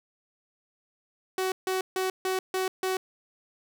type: tone bursts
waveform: sawtooth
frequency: 375.1 Hz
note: F#4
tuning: 24 cents sharp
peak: -22 dBFS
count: 6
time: 1.38-2.97 s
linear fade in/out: 2 ms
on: 140 ms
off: 150 ms
effects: none